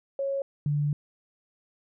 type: tone pair in turn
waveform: sine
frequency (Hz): 550 / 146.52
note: C#5 / D3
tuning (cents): -14 / -4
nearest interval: octave + major seventh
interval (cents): 2290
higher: first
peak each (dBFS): -26 / -23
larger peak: second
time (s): 0.19-0.42 / 0.66-0.93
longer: second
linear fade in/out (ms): 2
effects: none